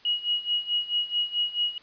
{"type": "tone with tremolo", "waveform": "sine", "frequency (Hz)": 2900, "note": "F#7", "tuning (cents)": -35, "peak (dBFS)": -21, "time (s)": [0.05, 1.78], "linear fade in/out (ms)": 2, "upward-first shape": "sine", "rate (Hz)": 4.6, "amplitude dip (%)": 85, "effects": ["white hiss -54 dBFS RMS until 1.82 s", "resampled to 11025 Hz"]}